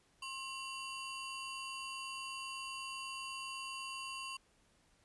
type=ring-modulated tone; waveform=30% pulse; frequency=1908 Hz; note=A#6; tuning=40 cents sharp; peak=-36 dBFS; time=0.22-4.37 s; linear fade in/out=5 ms; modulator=840 Hz; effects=pink hiss -71 dBFS RMS until 5.04 s + resampled to 24000 Hz